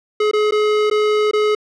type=tone with dropouts; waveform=square; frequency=423.8 Hz; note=G#4; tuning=35 cents sharp; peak=-14 dBFS; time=0.2-1.55 s; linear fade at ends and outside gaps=5 ms; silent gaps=0.313-0.333 / 0.51-0.521 / 0.9-0.911 / 1.312-1.333 s; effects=low-pass 4000 Hz 12 dB/octave